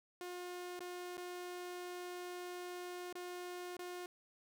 sawtooth tone with dropouts, 357.3 Hz, F4, 40 cents sharp, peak -40 dBFS, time 0.21-4.06 s, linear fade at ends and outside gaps 1 ms, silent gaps 0.793-0.805 / 1.17-1.178 / 3.127-3.153 / 3.768-3.791 s, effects none

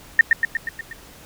sine tone with echo, 1825 Hz, A#6, 37 cents flat, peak -6 dBFS, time 0.19-0.21 s, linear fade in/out 2 ms, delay 120 ms, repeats 6, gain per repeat -4 dB, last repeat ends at 0.93 s, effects pink hiss -45 dBFS RMS until 1.25 s

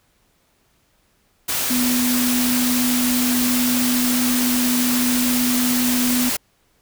sine tone in noise, 247.5 Hz, B3, 4 cents sharp, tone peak -18 dBFS, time 1.7-6.3 s, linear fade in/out 10 ms, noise white, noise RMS -22 dBFS, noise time 1.48-6.37 s, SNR +1 dB, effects pink hiss -62 dBFS RMS until 6.81 s

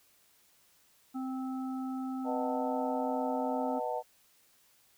harmonic tone, 261.1 Hz, C4, 3 cents flat, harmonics 1 / 3 / 5, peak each -34 / -44 / -48 dBFS, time 1.14-3.8 s, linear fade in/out 20 ms
sine chord, B dominant seventh, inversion none, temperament just, 493.9 / 617.4 / 740.8 / 889 Hz, B4 / D#5 / F#5 / A5, 0 / -14 / +2 / +18 cents, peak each -37 dBFS, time 2.24-4.03 s, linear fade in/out 50 ms
effects white hiss -66 dBFS RMS until 4.97 s

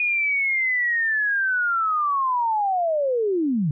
sine linear sweep, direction down, 2467 to 136.9 Hz, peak -19 dBFS, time 0-3.71 s, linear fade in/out 2 ms, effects none

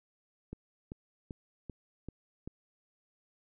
click train, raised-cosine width 3 ms, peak -28 dBFS, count 6, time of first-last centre 0.53-2.476 s, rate 2.57 Hz, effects none

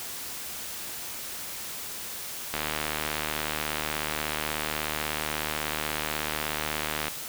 click train, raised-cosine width 0.3 ms, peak -12 dBFS, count 348, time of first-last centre 2.54-7.082 s, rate 76.4 Hz, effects white hiss -37 dBFS RMS until 7.28 s

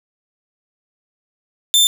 sawtooth tone, 3562 Hz, A7, 21 cents sharp, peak -7 dBFS, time 1.74-1.87 s, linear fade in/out 0 ms, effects none

